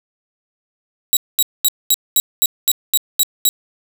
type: tone bursts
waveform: 10% pulse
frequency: 3857 Hz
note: B7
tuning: 42 cents flat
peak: -3 dBFS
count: 10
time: 1.13-3.49 s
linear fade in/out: 0 ms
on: 38 ms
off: 220 ms
effects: none